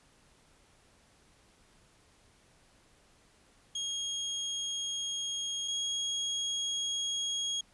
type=tone pair in turn; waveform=30% pulse; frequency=3268 / 3289 Hz; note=G#7 / G#7; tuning=-29 / -18 cents; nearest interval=unison; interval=11 cents; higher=second; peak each=-30 / -28 dBFS; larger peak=second; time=3.75-5.68 / 5.68-7.61 s; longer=neither; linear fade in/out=5 ms; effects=pink hiss -64 dBFS RMS until 7.73 s + resampled to 24000 Hz